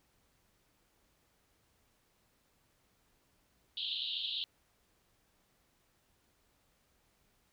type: band-pass noise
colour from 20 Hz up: white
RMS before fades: -38 dBFS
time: 3.77-4.44 s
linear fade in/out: 0 ms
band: 2900 to 4100 Hz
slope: 96 dB/octave
effects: pink hiss -73 dBFS RMS until 7.52 s